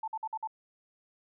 sine tone bursts, 880 Hz, A5, in tune, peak -32 dBFS, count 5, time 0.03-0.474 s, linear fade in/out 5 ms, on 48 ms, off 51 ms, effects none

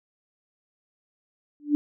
sine tone with exponential growth, 293.7 Hz, D4, in tune, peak -14 dBFS, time 1.6-1.75 s, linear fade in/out 0 ms, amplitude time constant 32 ms, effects none

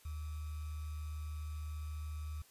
sine tone with sample-and-hold, 76.2 Hz, D#2, 36 cents flat, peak -39 dBFS, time 0.05-2.42 s, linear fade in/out 5 ms, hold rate 1225 Hz, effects white hiss -64 dBFS RMS until 2.5 s + resampled to 32000 Hz

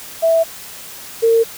sine tone pair in turn, 657 / 456.4 Hz, E5 / A#4, -6 / -37 cents, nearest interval tritone, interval 631 cents, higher first, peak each -10 / -9 dBFS, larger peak second, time 0.22-0.44 / 1.22-1.44 s, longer neither, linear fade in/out 20 ms, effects white hiss -34 dBFS RMS until 1.57 s

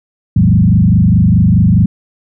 sine tone with frequency modulation, 143.3 Hz, D3, 42 cents flat, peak -5 dBFS, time 0.36-1.86 s, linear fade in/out 5 ms, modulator 24.8 Hz, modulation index 2.5, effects none

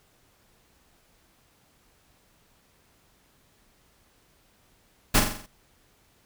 pink noise with echo, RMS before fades -18 dBFS, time 5.14-5.2 s, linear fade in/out 10 ms, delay 44 ms, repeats 6, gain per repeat -5 dB, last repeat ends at 5.464 s, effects pink hiss -63 dBFS RMS until 6.25 s

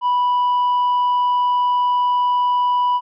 sine tone with tanh clipping, 985 Hz, B5, 5 cents flat, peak -15 dBFS, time 0.01-3.01 s, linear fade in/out 50 ms, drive 2 dB, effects none

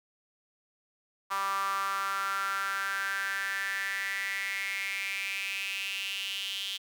sawtooth tone with high-pass filter sweep, 196 Hz, G3, in tune, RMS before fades -33 dBFS, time 1.3-6.78 s, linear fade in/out 20 ms, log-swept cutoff 1100 to 3200 Hz, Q 6.5, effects none

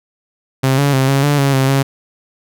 sawtooth tone with pitch steps, 133.1 / 141.8 / 133 / 137.5 / 145.1 / 138.6 / 133.5 / 136.8 Hz, C3 / C#3 / C3 / C#3 / D3 / C#3 / C3 / C#3, +30 / +40 / +29 / -14 / -21 / 0 / +35 / -23 cents, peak -7 dBFS, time 0.63-1.83 s, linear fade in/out 10 ms, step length 150 ms, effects none

